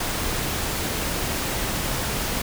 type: noise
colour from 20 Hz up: pink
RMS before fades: -26 dBFS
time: 0-2.42 s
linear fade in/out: 5 ms
effects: none